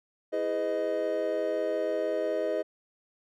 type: chord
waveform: triangle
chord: E major seventh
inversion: none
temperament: equal with one note detuned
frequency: 329.6 / 415.3 / 506.3 / 622.3 Hz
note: E4 / G#4 / B4 / D#5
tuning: 0 / 0 / +43 / 0 cents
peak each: -34 / -31 / -31 / -28 dBFS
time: 0.32-2.63 s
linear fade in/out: 20 ms
effects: none